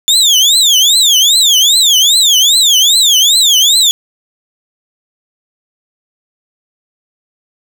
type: tone with vibrato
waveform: 30% pulse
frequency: 3494 Hz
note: A7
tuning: 13 cents flat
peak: -3 dBFS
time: 0.08-3.91 s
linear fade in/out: 0 ms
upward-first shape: triangle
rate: 2.5 Hz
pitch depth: 300 cents each way
effects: none